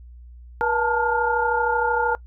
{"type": "tone cluster", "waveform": "sine", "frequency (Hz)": [480, 870, 903, 1415], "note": ["B4", "A5", "A5", "F6"], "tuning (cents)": [-49, -20, 45, 22], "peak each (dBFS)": -24, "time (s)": [0.61, 2.15], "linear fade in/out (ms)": 0, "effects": ["noise-tail reverb RT60 0.1 s tail -22 dB re dry", "added 60 Hz sine -40 dBFS peak until 2.26 s"]}